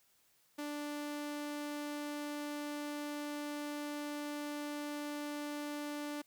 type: tone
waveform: sawtooth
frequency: 293.7 Hz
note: D4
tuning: in tune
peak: -35 dBFS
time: 0.58-6.22 s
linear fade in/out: 10 ms
effects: white hiss -71 dBFS RMS until 6.26 s